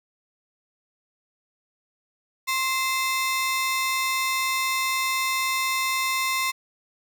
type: ring-modulated tone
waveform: sawtooth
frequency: 1568 Hz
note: G6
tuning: in tune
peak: -16 dBFS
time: 2.47-6.52 s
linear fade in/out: 20 ms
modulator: 509 Hz
effects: none